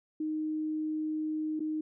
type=tone with dropouts; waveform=sine; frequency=310 Hz; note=D#4; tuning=6 cents flat; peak=-30 dBFS; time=0.2-1.81 s; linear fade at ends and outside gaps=5 ms; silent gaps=1.595-1.603 s; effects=none